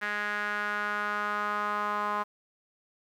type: tone with band-pass filter sweep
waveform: sawtooth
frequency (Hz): 207.7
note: G#3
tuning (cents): 0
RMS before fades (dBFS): -31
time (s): 0.01-2.24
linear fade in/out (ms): 20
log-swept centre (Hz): 1700 to 1100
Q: 4.1
effects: 10-bit